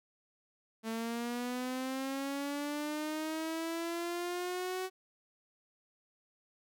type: linear sweep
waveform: sawtooth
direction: up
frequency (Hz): 222 to 375.5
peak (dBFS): -31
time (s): 0.83-4.9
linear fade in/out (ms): 50
effects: none